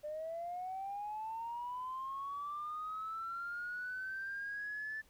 sine linear sweep, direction up, 593 to 1758 Hz, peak -38 dBFS, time 0.03-5.02 s, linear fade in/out 20 ms, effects tanh soft clip ceiling -34 dBFS + pink hiss -68 dBFS RMS until 5.09 s

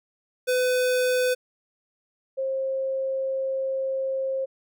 square / sine tone pair in turn, 503 / 532.9 Hz, B4 / C5, +32 / +32 cents, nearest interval minor second, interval 100 cents, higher second, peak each -21 / -24 dBFS, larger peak first, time 0.47-1.35 / 2.37-4.46 s, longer second, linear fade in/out 20 ms, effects none

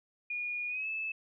sine tone with pitch glide, 2440 to 2615 Hz, D#7 to E7, -34 to -15 cents, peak -33 dBFS, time 0.3-1.12 s, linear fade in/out 5 ms, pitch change +119 cents, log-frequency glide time 0.68-0.88 s, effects none

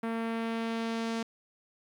sawtooth tone with low-pass filter sweep, 227.7 Hz, A#3, 40 cents flat, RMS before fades -33 dBFS, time 0.03-1.23 s, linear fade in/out 5 ms, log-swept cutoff 1900 to 6100 Hz, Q 0.99, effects 10-bit

